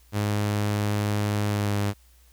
sawtooth tone with pitch glide, 103.8 to 101.78 Hz, G#2 to G#2, 0 to -34 cents, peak -19 dBFS, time 0.12-1.94 s, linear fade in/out 50 ms, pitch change -34 cents, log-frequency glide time 1.46-1.81 s, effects added 60 Hz sine -54 dBFS peak until 2.32 s + white hiss -61 dBFS RMS until 2.32 s

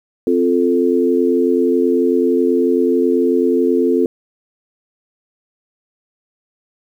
sine chord, F major, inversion second, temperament equal, 261.6 / 349.2 / 440 Hz, C4 / F4 / A4, 0 / 0 / 0 cents, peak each -16 dBFS, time 0.27-4.06 s, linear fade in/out 2 ms, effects 8-bit

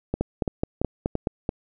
two click trains, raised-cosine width 2 ms, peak -9 / -11 dBFS, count 6 / 5, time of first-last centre 0.21-1.272 / 0.14-1.491 s, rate 4.71 / 2.96 Hz, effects none

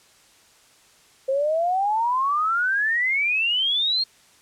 sine exponential sweep, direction up, 523.3 to 4287 Hz, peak -19 dBFS, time 1.28-4.04 s, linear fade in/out 10 ms, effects white hiss -55 dBFS RMS until 4.41 s + low-pass 9000 Hz 12 dB/octave

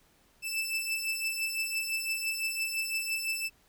sawtooth beating tone pair, 2637 / 2642.9 Hz, E7 / E7, 0 / +4 cents, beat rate 5.9 Hz, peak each -32 / -29 dBFS, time 0.42-3.5 s, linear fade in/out 50 ms, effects pink hiss -65 dBFS RMS until 3.68 s

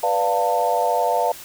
sine chord, B half-diminished seventh, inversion none, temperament equal with one note detuned, 493.9 / 587.3 / 698.5 / 894.3 Hz, B4 / D5 / F5 / A5, 0 / 0 / 0 / +28 cents, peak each -24 / -24 / -21 / -22 dBFS, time 0.03-1.32 s, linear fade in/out 5 ms, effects white hiss -39 dBFS RMS until 1.44 s

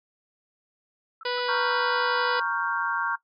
sine tone bursts, 1318.5 Hz, E6, in tune, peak -39 dBFS, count 4, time 1.21-1.722 s, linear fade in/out 2 ms, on 23 ms, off 140 ms
harmonic tone, 491.8 Hz, B4, 7 cents flat, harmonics 1 / 2 / 3 / 4 / 5 / 6 / 7 / 8 / 9 / 10, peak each -29 / -33 / -33 / -38 / -40 / -37 / -40 / -40 / -40 / -38 dBFS, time 1.25-2.4 s, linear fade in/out 5 ms
sine chord, G half-diminished seventh, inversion first, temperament equal, 932.3 / 1108.7 / 1396.9 / 1568 Hz, Bb5 / Db6 / F6 / G6, 0 / 0 / 0 / 0 cents, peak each -30 dBFS, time 1.48-3.16 s, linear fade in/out 10 ms
effects noise-tail reverb RT60 0.1 s tail -18 dB re dry

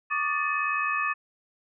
sine tone cluster, 1135 / 1214 / 1761 / 2545 Hz, C#6 / D#6 / A6 / D#7, +41 / -43 / +1 / +39 cents, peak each -30 dBFS, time 0.1-1.14 s, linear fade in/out 20 ms, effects none

